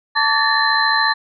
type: tone cluster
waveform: sine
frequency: 887 / 1148 / 1734 / 1808 / 4081 Hz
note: A5 / D6 / A6 / A6 / C8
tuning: +14 / -40 / -26 / +47 / -44 cents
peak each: -20 dBFS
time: 0.15-1.14 s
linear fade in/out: 20 ms
effects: none